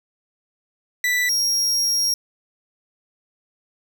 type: tone pair in turn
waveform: 40% pulse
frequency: 1975.5 / 5599 Hz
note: B6 / F8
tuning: 0 / +4 cents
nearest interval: octave + tritone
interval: 1804 cents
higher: second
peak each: -17 dBFS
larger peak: neither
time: 1.04-1.29 / 1.29-2.14 s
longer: second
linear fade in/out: 2 ms
effects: none